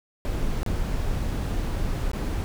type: noise with dropouts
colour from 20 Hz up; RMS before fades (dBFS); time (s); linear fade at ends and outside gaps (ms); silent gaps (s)
brown; -26; 0.25-2.44; 0; 0.631-0.663 / 1.759-1.763 / 2.115-2.133
effects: none